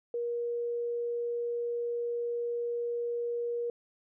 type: tone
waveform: sine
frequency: 474.8 Hz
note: A#4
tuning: 32 cents sharp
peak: -30 dBFS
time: 0.14-3.7 s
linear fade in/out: 2 ms
effects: none